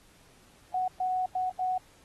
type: tone bursts at uneven times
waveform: sine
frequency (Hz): 740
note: F#5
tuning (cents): 0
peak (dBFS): -26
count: 4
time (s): 0.74-0.88 / 1-1.26 / 1.35-1.5 / 1.59-1.78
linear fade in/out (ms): 5
effects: pink hiss -60 dBFS RMS until 2.04 s + AAC 32 kbps